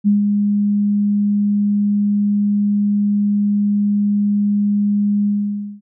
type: tone with ADSR envelope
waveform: sine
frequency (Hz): 204.9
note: G#3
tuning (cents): -23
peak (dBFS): -9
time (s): 0.04-5.81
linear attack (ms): 32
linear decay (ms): 140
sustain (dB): -4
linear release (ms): 550
effects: none